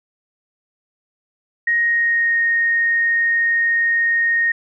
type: tone with pitch glide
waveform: sine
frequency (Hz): 1875 to 1856.7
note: A#6 to A#6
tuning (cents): +10 to -7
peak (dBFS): -14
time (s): 1.67-4.52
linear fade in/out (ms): 5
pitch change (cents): -17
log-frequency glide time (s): 1.78-2.39
effects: none